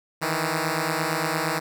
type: beating tone pair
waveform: 5% pulse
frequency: 155.56 / 164.26 Hz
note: D#3 / E3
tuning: 0 / -6 cents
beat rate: 8.7 Hz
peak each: -15 / -15 dBFS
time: 0.21-1.6 s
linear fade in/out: 20 ms
effects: none